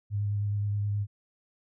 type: tone with vibrato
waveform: sine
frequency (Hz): 102.6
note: G#2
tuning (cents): -21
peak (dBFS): -26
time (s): 0.1-1.07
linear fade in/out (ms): 50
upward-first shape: square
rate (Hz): 9.5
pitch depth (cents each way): 13
effects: none